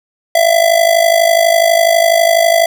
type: tone with amplitude modulation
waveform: square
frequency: 669 Hz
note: E5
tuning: 25 cents sharp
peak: -5 dBFS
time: 0.35-2.66 s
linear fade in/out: 5 ms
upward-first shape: sine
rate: 52.1 Hz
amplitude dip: 75%
effects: none